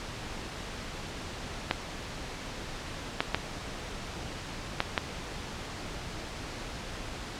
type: clicks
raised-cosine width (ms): 0.3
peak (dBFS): -8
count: 5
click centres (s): 1.711 / 3.205 / 3.346 / 4.804 / 4.978
effects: pink hiss -39 dBFS RMS until 7.39 s + low-pass 6000 Hz 12 dB/octave